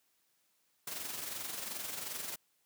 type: noise with amplitude modulation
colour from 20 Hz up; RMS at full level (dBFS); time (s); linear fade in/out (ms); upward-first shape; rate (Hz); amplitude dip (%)
white; -39; 0.87-2.36; 5; sine; 22.7; 50
effects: white hiss -75 dBFS RMS until 2.65 s + high-pass 100 Hz 12 dB/octave